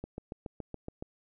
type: click train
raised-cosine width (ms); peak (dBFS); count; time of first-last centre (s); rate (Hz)
2; -25; 8; 0.04-1.025; 7.11
effects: none